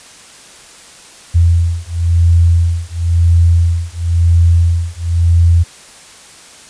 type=beating tone pair; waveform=sine; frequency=84.4 / 85.37 Hz; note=E2 / F2; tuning=+41 / -39 cents; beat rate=0.97 Hz; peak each=-11 dBFS; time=1.34-5.64 s; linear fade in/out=20 ms; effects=white hiss -38 dBFS RMS until 6.69 s + resampled to 22050 Hz